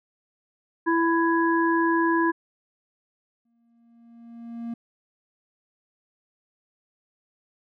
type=harmonic tone; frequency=332.5 Hz; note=E4; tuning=15 cents sharp; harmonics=1 / 3 / 5; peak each=-21 / -24 / -27 dBFS; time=0.86-2.32 s; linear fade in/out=20 ms
type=tone with exponential growth; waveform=triangle; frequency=233.1 Hz; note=A#3; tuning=in tune; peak=-26 dBFS; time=3.45-4.74 s; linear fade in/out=5 ms; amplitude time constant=280 ms
effects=none